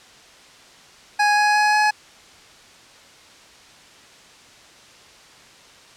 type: tone with pitch steps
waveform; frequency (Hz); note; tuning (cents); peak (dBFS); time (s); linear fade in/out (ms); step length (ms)
25% pulse; 830.6 / 835.4 / 840.3 / 845.1; G#5 / G#5 / G#5 / G#5; 0 / +10 / +20 / +30; -11; 1.19-1.91; 10; 180
effects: white hiss -47 dBFS RMS until 5.96 s + low-pass 6000 Hz 12 dB/octave